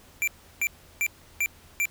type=tone bursts; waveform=square; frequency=2353 Hz; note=D7; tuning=3 cents sharp; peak=-23 dBFS; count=5; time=0.22-1.855 s; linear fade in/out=0 ms; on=55 ms; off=340 ms; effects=added 83 Hz sine -58 dBFS peak until 1.9 s + pink hiss -54 dBFS RMS until 1.9 s